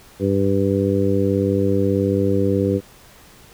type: harmonic tone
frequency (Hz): 98.4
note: G2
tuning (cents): +7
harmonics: 1 / 2 / 3 / 4 / 5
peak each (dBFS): -22 / -22 / -22 / -22 / -22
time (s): 0.19-2.81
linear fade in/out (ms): 50
effects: pink hiss -47 dBFS RMS until 3.53 s